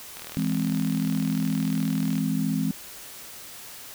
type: click train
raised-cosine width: 0.2 ms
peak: -21 dBFS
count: 81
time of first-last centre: 0.17-2.18 s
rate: 39.8 Hz
type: chord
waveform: sine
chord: E augmented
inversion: none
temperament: equal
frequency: 164.81 / 207.7 / 261.6 Hz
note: E3 / G#3 / B#3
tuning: 0 / 0 / 0 cents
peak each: -27 dBFS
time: 0.37-2.71 s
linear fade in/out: 0 ms
effects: white hiss -42 dBFS RMS until 3.94 s